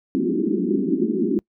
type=band-pass noise; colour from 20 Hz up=white; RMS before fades=-21 dBFS; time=0.15-1.39 s; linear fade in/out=0 ms; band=180 to 390 Hz; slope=96 dB/octave; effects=noise-tail reverb RT60 0.1 s tail -26 dB re dry